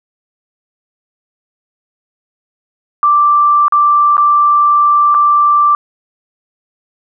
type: tone with dropouts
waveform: sine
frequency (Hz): 1174.7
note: D6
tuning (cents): 0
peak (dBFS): -6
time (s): 3.03-5.75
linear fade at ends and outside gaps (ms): 1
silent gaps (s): 3.682-3.723 / 4.168-4.179 / 5.144-5.148
effects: none